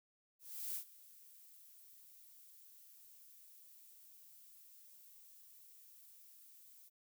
violet noise with ADSR envelope, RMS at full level -41 dBFS, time 0.39-6.9 s, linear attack 360 ms, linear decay 92 ms, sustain -20 dB, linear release 27 ms, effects none

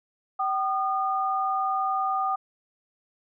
sine tone pair together, 768.5 / 1219 Hz, G5 / D#6, -35 / -36 cents, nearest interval minor sixth, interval 799 cents, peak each -26 dBFS, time 0.39-2.36 s, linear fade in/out 10 ms, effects none

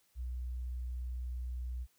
sine tone, 61.74 Hz, B1, in tune, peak -36 dBFS, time 0.15-1.87 s, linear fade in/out 50 ms, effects white hiss -72 dBFS RMS until 1.98 s

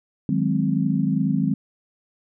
sine chord, Ab dominant seventh, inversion second, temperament equal, 155.56 / 185 / 207.7 / 261.6 Hz, Eb3 / Gb3 / Ab3 / C4, 0 / 0 / 0 / 0 cents, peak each -24 dBFS, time 0.29-1.54 s, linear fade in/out 2 ms, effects none

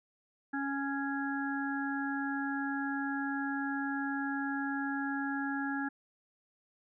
harmonic tone, 277.2 Hz, C#4, in tune, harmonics 1 / 3 / 5 / 6, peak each -34 / -40 / -42 / -38 dBFS, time 0.53-5.89 s, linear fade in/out 10 ms, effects none

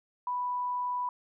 sine tone, 987.8 Hz, B5, in tune, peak -29 dBFS, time 0.27-1.09 s, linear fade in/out 2 ms, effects none

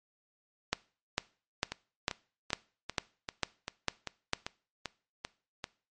two click trains, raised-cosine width 0.2 ms, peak -10 / -18 dBFS, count 9 / 11, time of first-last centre 0.73-4.334 / 1.72-5.642 s, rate 2.22 / 2.55 Hz, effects noise-tail reverb RT60 0.4 s tail -21 dB re dry + MP3 48 kbps

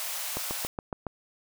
white high-pass noise, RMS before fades -34 dBFS, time 0-0.67 s, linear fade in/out 0 ms, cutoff 550 Hz, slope 48 dB/octave
click train, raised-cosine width 1 ms, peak -18 dBFS, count 6, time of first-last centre 0.37-1.067 s, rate 7.17 Hz
effects none

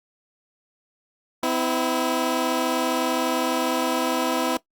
15% pulse tone pair together, 255.1 / 326.9 Hz, C4 / E4, -44 / -14 cents, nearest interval major third, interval 430 cents, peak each -18 dBFS, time 1.43-4.57 s, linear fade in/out 2 ms, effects noise-tail reverb RT60 0.1 s tail -18 dB re dry + Opus 48 kbps

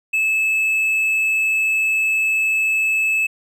triangle tone, 2607 Hz, E7, 20 cents flat, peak -14 dBFS, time 0.13-3.27 s, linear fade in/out 10 ms, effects none

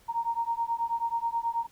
sine beating tone pair, 924 / 933.3 Hz, A#5 / A#5, -16 / +2 cents, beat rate 9.3 Hz, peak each -30 dBFS, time 0.08-1.67 s, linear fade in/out 20 ms, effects pink hiss -60 dBFS RMS until 1.71 s

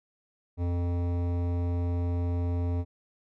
sine tone with hard clipping, 87.31 Hz, F2, in tune, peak -28 dBFS, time 0.57-2.85 s, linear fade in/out 50 ms, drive 15 dB, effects none

